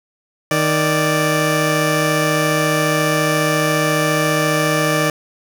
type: tone pair together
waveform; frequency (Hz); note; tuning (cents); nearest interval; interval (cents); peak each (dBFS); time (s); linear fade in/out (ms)
15% pulse; 155.44 / 587.3; D#3 / D5; -1 / 0; octave + major seventh; 2301; -11; 0.51-5.1; 2
effects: none